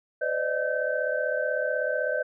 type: tone cluster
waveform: sine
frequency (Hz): 508 / 587 / 623 / 1544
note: B4 / D5 / D#5 / G6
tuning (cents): +49 / -1 / +2 / -27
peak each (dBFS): -30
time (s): 0.21-2.23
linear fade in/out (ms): 10
effects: none